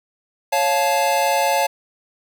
square chord, Db augmented, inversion none, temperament equal with one note detuned, 554.4 / 698.5 / 868.4 Hz, Db5 / F5 / A5, 0 / 0 / -23 cents, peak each -22 / -22 / -20 dBFS, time 0.52-1.67 s, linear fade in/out 10 ms, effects 9-bit

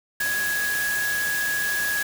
sine tone in noise, 1666 Hz, G#6, 5 cents sharp, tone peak -23 dBFS, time 0.2-2.03 s, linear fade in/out 5 ms, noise white, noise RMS -30 dBFS, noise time 0.2-2.03 s, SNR +4 dB, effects none

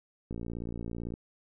click train, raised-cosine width 3 ms, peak -25 dBFS, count 49, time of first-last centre 0.31-1.139 s, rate 57.9 Hz, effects none

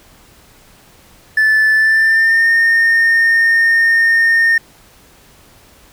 triangle tone with pitch glide, 1749 to 1829.6 Hz, A6 to A#6, -11 to -33 cents, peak -6 dBFS, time 1.37-4.58 s, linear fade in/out 5 ms, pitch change +78 cents, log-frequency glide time 1.74-2.49 s, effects tanh soft clip ceiling -3 dBFS + pink hiss -46 dBFS RMS until 5.92 s

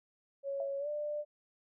sine tone with pitch glide, 554.4 to 594.2 Hz, C#5 to D5, 0 to +20 cents, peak -34 dBFS, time 0.43-1.25 s, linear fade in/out 50 ms, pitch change +120 cents, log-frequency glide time 0.79-0.88 s
sine tone with exponential decay, 661 Hz, E5, 5 cents sharp, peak -35 dBFS, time 0.6-0.81 s, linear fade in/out 2 ms, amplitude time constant 44 ms
effects none

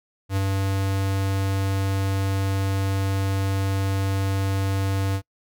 square tone with ADSR envelope, 97.2 Hz, G2, 14 cents flat, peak -20 dBFS, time 0.29-5.22 s, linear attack 76 ms, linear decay 20 ms, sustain -2 dB, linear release 70 ms, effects noise-tail reverb RT60 0.1 s tail -24 dB re dry

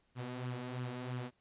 sawtooth tone with flanger, 124.8 Hz, B2, 19 cents sharp, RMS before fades -41 dBFS, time 0.15-1.31 s, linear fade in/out 50 ms, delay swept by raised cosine 0.65 to 4.85 ms, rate 3 Hz, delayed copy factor +0.55, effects pink hiss -75 dBFS RMS until 1.4 s + resampled to 8000 Hz

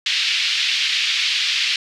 pink band-pass noise, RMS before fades -20 dBFS, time 0.06-1.76 s, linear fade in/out 2 ms, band 2400 to 4500 Hz, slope 24 dB/octave, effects none

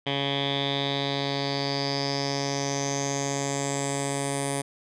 10% pulse tone with low-pass filter sweep, 139.6 Hz, C#3, 13 cents sharp, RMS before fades -28 dBFS, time 0.06-4.62 s, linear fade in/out 10 ms, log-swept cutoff 3100 to 9400 Hz, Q 7.2, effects none

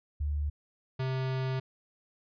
sine / square tone pair in turn, 73.42 / 131.08 Hz, D2 / C3, 0 / +4 cents, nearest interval minor seventh, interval 1004 cents, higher second, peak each -28 / -30 dBFS, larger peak first, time 0.2-0.5 / 0.99-1.6 s, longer second, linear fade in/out 10 ms, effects resampled to 11025 Hz

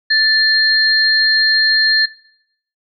sine tone pair together, 1760 / 4202 Hz, A6 / C8, 0 / +7 cents, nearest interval octave + minor third, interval 1507 cents, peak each -13 dBFS, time 0.1-2.06 s, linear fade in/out 10 ms, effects noise-tail reverb RT60 0.7 s tail -18 dB re dry

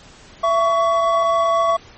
triangle tone pair together, 668.3 / 1124 Hz, E5 / C#6, +24 / +24 cents, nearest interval major sixth, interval 900 cents, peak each -15 dBFS, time 0.43-1.77 s, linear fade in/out 10 ms, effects pink hiss -44 dBFS RMS until 1.97 s + MP3 32 kbps

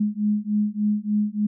sine beating tone pair, 207.8 / 211.2 Hz, G#3 / G#3, +1 / +29 cents, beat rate 3.4 Hz, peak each -23 dBFS, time 0-1.47 s, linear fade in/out 10 ms, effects none

